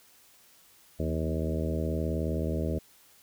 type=harmonic tone with a mistuned harmonic; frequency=79 Hz; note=D#2; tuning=27 cents sharp; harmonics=1 / 2 / 3 / 4 / 5 / 6 / 7 / 8; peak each=-31 / -34 / -36 / -37 / -38 / -39 / -39 / -40 dBFS; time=0.99-2.79 s; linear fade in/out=10 ms; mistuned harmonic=2; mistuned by=+52 cents; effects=white hiss -59 dBFS RMS until 3.22 s